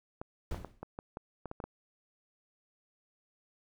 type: clicks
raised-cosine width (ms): 1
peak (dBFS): -26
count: 10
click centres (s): 0.215 / 0.545 / 0.647 / 0.83 / 0.989 / 1.171 / 1.457 / 1.514 / 1.602 / 1.64
type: noise with exponential decay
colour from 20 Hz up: brown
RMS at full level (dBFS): -34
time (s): 0.51-0.83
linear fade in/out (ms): 2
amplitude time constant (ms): 68
effects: none